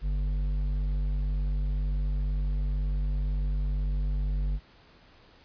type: tone with hard clipping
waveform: sine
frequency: 49 Hz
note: G1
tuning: in tune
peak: -27 dBFS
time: 0.01-4.6 s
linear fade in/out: 50 ms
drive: 7 dB
effects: pink hiss -57 dBFS RMS until 5.44 s + resampled to 11025 Hz